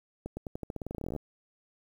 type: accelerating click train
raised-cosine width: 2 ms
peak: -23 dBFS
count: 21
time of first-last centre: 0.26-1.163 s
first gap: 110 ms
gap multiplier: 0.89
effects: 9-bit